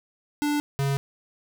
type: tone pair in turn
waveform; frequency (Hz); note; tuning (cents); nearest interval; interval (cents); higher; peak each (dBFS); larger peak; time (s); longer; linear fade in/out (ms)
square; 293.7 / 138.61; D4 / C#3; 0 / 0; octave + minor second; 1300; first; -23 / -23; neither; 0.42-0.6 / 0.79-0.97; neither; 0
effects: none